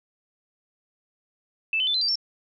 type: tone with pitch steps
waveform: sine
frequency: 2637 / 3047 / 3520 / 4067 / 4699 / 5429 Hz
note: E7 / G7 / A7 / C8 / D8 / F8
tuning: 0 / -50 / 0 / -50 / 0 / -50 cents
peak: -21 dBFS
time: 1.73-2.156 s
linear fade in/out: 2 ms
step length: 71 ms
effects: none